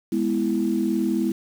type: chord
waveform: sine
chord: E major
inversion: first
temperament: equal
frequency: 207.7 / 246.9 / 329.6 Hz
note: G#3 / B3 / E4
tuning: 0 / 0 / 0 cents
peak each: -24 / -25 / -23 dBFS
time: 0.12-1.32 s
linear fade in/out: 5 ms
effects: tanh soft clip ceiling -10 dBFS + 7-bit